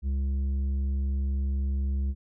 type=tone with tanh clipping; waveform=sine; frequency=68 Hz; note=C#2; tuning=33 cents flat; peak=-26 dBFS; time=0.02-2.15 s; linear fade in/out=50 ms; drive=7 dB; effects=none